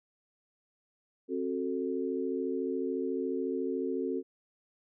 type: chord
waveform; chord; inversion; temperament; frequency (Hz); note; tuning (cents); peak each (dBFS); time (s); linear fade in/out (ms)
sine; F# diminished; second; just; 266.4 / 370 / 444; C4 / F#4 / A4; +31 / 0 / +16; -34 / -34 / -35; 1.28-4.23; 50
effects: none